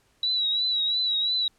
sine tone with vibrato, 3900 Hz, B7, 23 cents flat, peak -22 dBFS, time 0.23-1.48 s, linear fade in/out 2 ms, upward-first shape triangle, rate 2.9 Hz, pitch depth 64 cents each way, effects pink hiss -65 dBFS RMS until 1.58 s + low-pass 11000 Hz 12 dB/octave

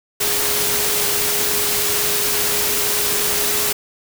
sine tone in noise, 415.3 Hz, G#4, in tune, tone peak -28 dBFS, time 0.2-3.73 s, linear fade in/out 10 ms, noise white, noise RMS -19 dBFS, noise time 0.2-3.73 s, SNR -12 dB, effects none

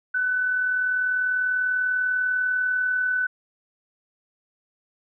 sine tone with amplitude modulation, 1500 Hz, F#6, 23 cents sharp, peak -19 dBFS, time 0.14-3.27 s, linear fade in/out 10 ms, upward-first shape sine, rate 40.1 Hz, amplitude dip 35%, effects none

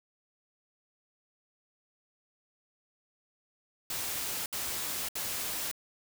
white noise bursts, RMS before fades -35 dBFS, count 3, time 3.9-5.714 s, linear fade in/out 2 ms, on 560 ms, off 67 ms, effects none

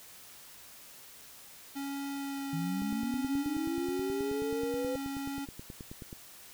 square tone with vibrato, 277.2 Hz, C#4, in tune, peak -36 dBFS, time 1.75-5.46 s, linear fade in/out 20 ms, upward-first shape sine, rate 0.85 Hz, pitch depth 11 cents each way
sine linear sweep, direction up, 157.3 to 512 Hz, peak -32 dBFS, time 2.53-4.96 s, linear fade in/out 2 ms
click train, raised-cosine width 3 ms, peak -30 dBFS, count 32, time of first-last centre 2.82-6.128 s, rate 9.37 Hz
effects white hiss -52 dBFS RMS until 6.53 s

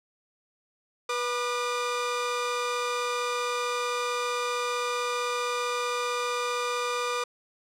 sawtooth tone pair together, 488.7 / 1204 Hz, B4 / D6, -18 / +43 cents, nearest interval octave + major third, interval 1561 cents, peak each -26 dBFS, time 1.09-7.24 s, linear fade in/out 5 ms, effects low-pass 8000 Hz 12 dB/octave

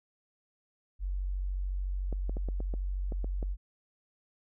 sine tone, 46.84 Hz, F#1, 22 cents sharp, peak -30 dBFS, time 0.99-3.57 s, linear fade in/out 50 ms
clicks, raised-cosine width 2 ms, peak -26 dBFS, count 9, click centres 2.127 / 2.295 / 2.369 / 2.487 / 2.604 / 2.739 / 3.122 / 3.244 / 3.428 s
effects none

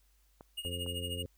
clicks, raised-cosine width 1 ms, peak -35 dBFS, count 2, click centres 0.409 / 0.863 s
square tone with tremolo, 2859 Hz, F7, 40 cents sharp, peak -35 dBFS, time 0.57-1.23 s, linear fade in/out 10 ms, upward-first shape triangle, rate 13 Hz, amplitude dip 90%
harmonic tone, 88 Hz, F2, 14 cents sharp, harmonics 1 / 2 / 3 / 4 / 5 / 6, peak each -39 / -48 / -47 / -51 / -46 / -47 dBFS, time 0.65-1.26 s, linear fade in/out 0 ms
effects added 50 Hz sine -66 dBFS peak until 1.37 s + white hiss -73 dBFS RMS until 1.37 s

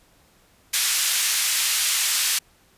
white band-pass noise, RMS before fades -22 dBFS, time 0.73-2.39 s, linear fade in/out 10 ms, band 1800 to 10000 Hz, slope 12 dB/octave, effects pink hiss -58 dBFS RMS until 2.77 s + resampled to 32000 Hz

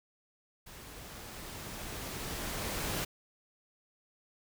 pink noise with level ramp, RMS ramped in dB -50 to -34 dBFS, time 0.66-3.05 s, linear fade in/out 10 ms, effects none

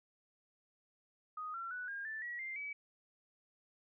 sine tone with pitch steps, 1246 / 1358.8 / 1481.8 / 1615.9 / 1762.1 / 1921.6 / 2096 / 2285 Hz, D#6 / F6 / F#6 / G#6 / A6 / B6 / C7 / D7, +2 / -48 / +2 / -48 / +2 / -48 / +2 / -48 cents, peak -40 dBFS, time 1.37-2.73 s, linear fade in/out 5 ms, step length 170 ms, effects none

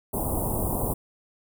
pink band-stop noise, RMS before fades -27 dBFS, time 0.13-0.94 s, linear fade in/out 10 ms, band 1000 to 9200 Hz, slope 48 dB/octave, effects none

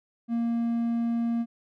triangle tone, 233.1 Hz, A#3, in tune, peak -22 dBFS, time 0.28-1.46 s, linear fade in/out 50 ms, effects none

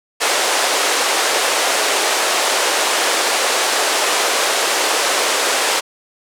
pink band-pass noise, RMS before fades -17 dBFS, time 0.2-5.81 s, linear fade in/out 20 ms, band 430 to 10000 Hz, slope 24 dB/octave, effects none

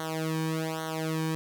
sawtooth tone with flanger, 159.6 Hz, D#3, 44 cents sharp, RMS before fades -31 dBFS, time 0-1.35 s, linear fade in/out 0 ms, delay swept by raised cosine 0.4 to 1.5 ms, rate 1.2 Hz, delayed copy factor -1, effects none

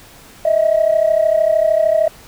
sine tone pair together, 622.3 / 655.5 Hz, D#5 / E5, 0 / -10 cents, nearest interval minor second, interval 90 cents, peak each -13 dBFS, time 0.45-2.08 s, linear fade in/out 5 ms, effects tanh soft clip ceiling -5 dBFS + pink hiss -42 dBFS RMS until 2.27 s

